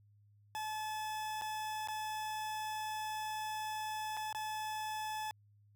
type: tone with dropouts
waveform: 40% pulse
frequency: 862 Hz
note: A5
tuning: 36 cents flat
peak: -37 dBFS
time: 0.55-5.31 s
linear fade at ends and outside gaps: 0 ms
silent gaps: 1.413-1.42 / 1.874-1.885 / 4.168-4.172 / 4.327-4.348 s
effects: added 103 Hz sine -63 dBFS peak until 5.75 s